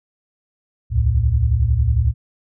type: tone cluster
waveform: sine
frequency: 65.4 / 76.4 / 112 Hz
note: C2 / D#2 / A2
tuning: 0 / -31 / +31 cents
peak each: -18 dBFS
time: 0.9-2.14 s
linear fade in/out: 50 ms
effects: none